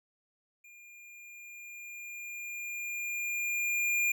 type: tone with level ramp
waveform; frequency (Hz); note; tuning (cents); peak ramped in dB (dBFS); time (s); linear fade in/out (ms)
square; 2410; D7; +44; -53 to -26; 0.64-4.12; 5
effects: none